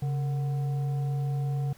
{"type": "tone with frequency modulation", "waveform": "sine", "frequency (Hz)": 138.59, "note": "C#3", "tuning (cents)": 0, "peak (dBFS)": -25, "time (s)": [0.02, 1.73], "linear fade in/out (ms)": 5, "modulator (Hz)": 600, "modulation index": 0.25, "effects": ["tanh soft clip ceiling -21 dBFS", "pink hiss -56 dBFS RMS until 1.77 s"]}